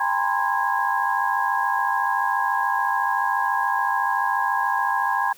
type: tone cluster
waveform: sine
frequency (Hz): 801 / 907 / 994 / 1048 / 1647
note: G5 / A#5 / B5 / C6 / G#6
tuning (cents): +37 / -48 / +11 / +2 / -15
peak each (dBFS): -26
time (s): 0-5.33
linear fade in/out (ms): 5
effects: white hiss -50 dBFS RMS until 5.37 s